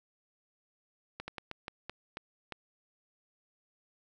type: slowing click train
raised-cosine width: 0.3 ms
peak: -23 dBFS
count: 8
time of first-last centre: 1.2-2.523 s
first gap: 80 ms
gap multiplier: 1.28
effects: none